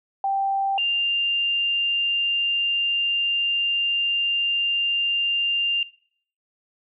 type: tone pair in turn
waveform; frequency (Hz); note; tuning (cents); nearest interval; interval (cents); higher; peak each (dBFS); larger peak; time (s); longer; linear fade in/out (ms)
sine; 784 / 2794; G5 / F7; 0 / 0; octave + minor seventh; 2200; second; -20; neither; 0.24-0.78 / 0.78-5.83; second; 2
effects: noise-tail reverb RT60 0.6 s tail -20 dB re dry